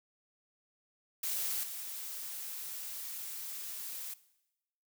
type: noise with level steps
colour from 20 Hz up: blue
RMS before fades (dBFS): -35 / -42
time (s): 1.23-4.14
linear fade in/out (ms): 5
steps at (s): 1.63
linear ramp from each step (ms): 5
effects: noise-tail reverb RT60 0.9 s tail -18 dB re dry